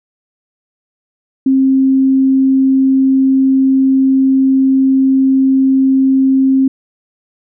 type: tone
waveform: sine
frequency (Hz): 266.3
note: C4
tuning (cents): +31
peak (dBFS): -7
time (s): 1.46-6.68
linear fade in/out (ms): 5
effects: none